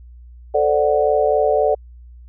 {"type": "chord", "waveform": "sine", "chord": "D dominant seventh", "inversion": "second", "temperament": "equal", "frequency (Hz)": [440, 523.3, 587.3, 740], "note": ["A4", "C5", "D5", "F#5"], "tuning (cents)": [0, 0, 0, 0], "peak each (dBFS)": [-18, -23, -17, -20], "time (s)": [0.54, 1.75], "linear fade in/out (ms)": 10, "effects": ["added 60 Hz sine -38 dBFS peak until 2.28 s"]}